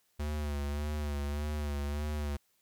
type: tone with vibrato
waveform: square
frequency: 73.42 Hz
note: D2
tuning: in tune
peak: -33 dBFS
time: 0.19-2.37 s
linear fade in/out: 10 ms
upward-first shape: sine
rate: 1.7 Hz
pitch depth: 46 cents each way
effects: white hiss -73 dBFS RMS until 2.61 s